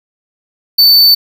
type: tone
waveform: square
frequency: 4527 Hz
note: C#8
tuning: 36 cents sharp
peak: -4 dBFS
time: 0.78-1.15 s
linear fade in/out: 10 ms
effects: 7-bit